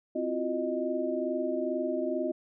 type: tone cluster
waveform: sine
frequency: 260.9 / 336.8 / 359.1 / 619 Hz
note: C4 / E4 / F4 / D#5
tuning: -5 / +37 / +48 / -9 cents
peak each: -34 / -34 / -34 / -32 dBFS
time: 0.15-2.32 s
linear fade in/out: 10 ms
effects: none